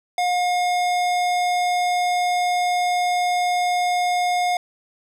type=tone with hard clipping; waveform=sine; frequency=716 Hz; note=F5; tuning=43 cents sharp; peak=-20 dBFS; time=0.18-4.57 s; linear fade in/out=2 ms; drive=18 dB; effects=none